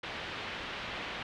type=low-pass noise; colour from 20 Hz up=white; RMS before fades=-40 dBFS; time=0.03-1.23 s; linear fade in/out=5 ms; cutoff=3300 Hz; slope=24 dB/octave; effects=none